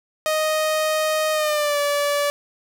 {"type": "tone with pitch glide", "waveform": "sawtooth", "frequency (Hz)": [622.3, 577.3], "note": ["D#5", "D5"], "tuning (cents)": [0, -30], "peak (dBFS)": -15, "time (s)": [0.26, 2.3], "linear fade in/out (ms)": 0, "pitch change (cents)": -130, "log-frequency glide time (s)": [1.32, 1.79], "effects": []}